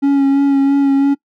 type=tone with vibrato; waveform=triangle; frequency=277.2 Hz; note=C#4; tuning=in tune; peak=-7 dBFS; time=0.02-1.15 s; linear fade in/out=20 ms; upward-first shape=sine; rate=3 Hz; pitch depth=20 cents each way; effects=noise-tail reverb RT60 0.1 s tail -22 dB re dry